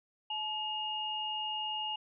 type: tone pair together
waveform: sine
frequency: 861.6 / 2850 Hz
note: A5 / F7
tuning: -37 / +34 cents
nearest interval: octave + major sixth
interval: 2071 cents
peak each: -38 / -35 dBFS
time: 0.3-1.96 s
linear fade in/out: 5 ms
effects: none